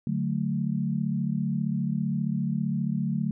sine chord, D major, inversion none, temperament equal, 146.83 / 185 / 220 Hz, D3 / F#3 / A3, 0 / 0 / 0 cents, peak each -29 dBFS, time 0.07-3.31 s, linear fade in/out 2 ms, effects none

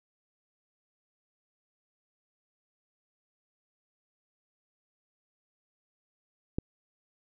click, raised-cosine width 3 ms, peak -16 dBFS, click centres 6.585 s, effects none

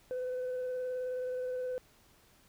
sine tone with vibrato, 505 Hz, B4, 39 cents sharp, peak -31 dBFS, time 0.11-1.78 s, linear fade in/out 0 ms, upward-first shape square, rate 19 Hz, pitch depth 12 cents each way, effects tanh soft clip ceiling -32 dBFS + pink hiss -64 dBFS RMS until 2.48 s

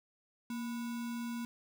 sine tone with sample-and-hold, 234.6 Hz, A#3, 11 cents sharp, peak -36 dBFS, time 0.5-1.45 s, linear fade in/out 2 ms, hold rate 1225 Hz, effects none

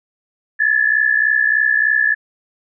sine tone pair together, 1696.7 / 1760 Hz, G#6 / A6, +37 / 0 cents, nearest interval minor second, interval 63 cents, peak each -15 dBFS, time 0.59-2.15 s, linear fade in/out 20 ms, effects none

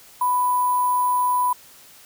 sine tone with sample-and-hold, 993 Hz, B5, 9 cents sharp, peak -17 dBFS, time 0.21-1.53 s, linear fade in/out 5 ms, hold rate 11025 Hz, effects white hiss -48 dBFS RMS until 2.05 s

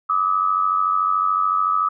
sine tone pair together, 1179 / 1272.7 Hz, D6 / D#6, +6 / +39 cents, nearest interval minor second, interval 133 cents, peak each -21 / -18 dBFS, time 0.09-1.89 s, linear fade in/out 10 ms, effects none

